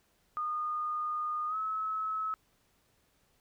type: tone with pitch glide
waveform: sine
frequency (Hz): 1225 to 1291.9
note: D#6 to E6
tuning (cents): -27 to -35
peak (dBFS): -31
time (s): 0.37-2.34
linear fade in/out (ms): 0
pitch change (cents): +92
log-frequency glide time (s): 1.48-1.56
effects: pink hiss -71 dBFS RMS until 3.4 s